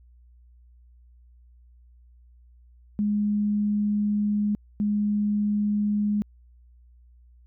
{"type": "tone bursts at uneven times", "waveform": "sine", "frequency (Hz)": 207.7, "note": "G#3", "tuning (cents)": 0, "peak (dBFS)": -21, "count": 2, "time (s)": [[2.99, 4.55], [4.8, 6.22]], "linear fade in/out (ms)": 0, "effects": ["added 60 Hz sine -51 dBFS peak until 7.46 s"]}